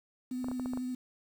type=tone with vibrato; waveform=sine; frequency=252.3 Hz; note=B3; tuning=37 cents sharp; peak=-33 dBFS; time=0.31-0.95 s; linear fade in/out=5 ms; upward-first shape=sine; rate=14 Hz; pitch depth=18 cents each way
type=clicks; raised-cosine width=1 ms; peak=-27 dBFS; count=7; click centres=0.444 / 0.485 / 0.515 / 0.597 / 0.659 / 0.735 / 0.774 s
effects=9-bit